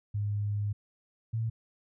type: tone pair in turn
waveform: sine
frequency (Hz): 103.2 / 113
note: G#2 / A2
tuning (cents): -10 / +47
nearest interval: major second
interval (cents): 157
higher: second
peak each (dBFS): -28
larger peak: neither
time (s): 0.14-0.73 / 1.33-1.5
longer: first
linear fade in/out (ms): 10
effects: none